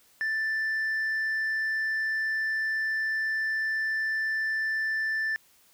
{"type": "tone", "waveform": "sine", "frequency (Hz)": 1766, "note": "A6", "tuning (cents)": 6, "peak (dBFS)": -23, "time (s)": [0.21, 5.36], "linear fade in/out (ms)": 0, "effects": ["tanh soft clip ceiling -25 dBFS", "white hiss -61 dBFS RMS until 5.73 s"]}